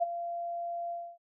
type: tone with ADSR envelope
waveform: sine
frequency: 688 Hz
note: F5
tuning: 26 cents flat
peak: -22 dBFS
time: 0-1.18 s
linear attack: 26 ms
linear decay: 19 ms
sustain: -11 dB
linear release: 270 ms
effects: none